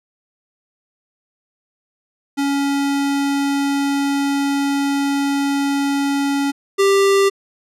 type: tone pair in turn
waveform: square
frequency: 280.1 / 394.2 Hz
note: C#4 / G4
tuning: +18 / +10 cents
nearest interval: tritone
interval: 592 cents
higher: second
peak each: -17 / -12 dBFS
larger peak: second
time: 2.37-6.52 / 6.78-7.3 s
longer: first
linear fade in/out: 20 ms
effects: low-pass 11000 Hz 12 dB/octave